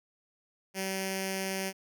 5% pulse tone with notch filter, 191.6 Hz, G3, 39 cents flat, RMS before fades -34 dBFS, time 0.74-1.73 s, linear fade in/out 50 ms, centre 1200 Hz, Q 0.7, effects none

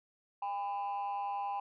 sine tone pair together, 806 / 1004.3 Hz, G5 / B5, +48 / +29 cents, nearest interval major third, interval 381 cents, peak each -33 / -37 dBFS, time 0.42-1.6 s, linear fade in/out 5 ms, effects tanh soft clip ceiling -31 dBFS

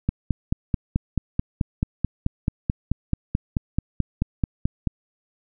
click train, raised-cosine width 5 ms, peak -8 dBFS, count 23, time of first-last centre 0.09-4.873 s, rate 4.6 Hz, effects none

